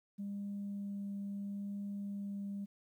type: tone with vibrato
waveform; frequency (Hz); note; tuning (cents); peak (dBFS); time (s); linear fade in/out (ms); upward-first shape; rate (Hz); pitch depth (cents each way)
sine; 200.7; G3; +41; -37; 0.18-2.66; 20; triangle; 0.76; 8
effects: tanh soft clip ceiling -35 dBFS + 12-bit